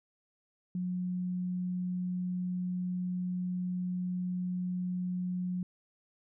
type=tone; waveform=sine; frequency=180.8 Hz; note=F#3; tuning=40 cents flat; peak=-31 dBFS; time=0.75-5.63 s; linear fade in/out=2 ms; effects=none